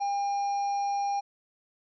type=harmonic tone with a mistuned harmonic; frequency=803 Hz; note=G5; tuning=41 cents sharp; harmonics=1 / 3 / 5 / 7; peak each=-26 / -48 / -52 / -47 dBFS; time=0-1.21 s; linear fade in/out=20 ms; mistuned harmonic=5; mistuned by=+75 cents; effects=none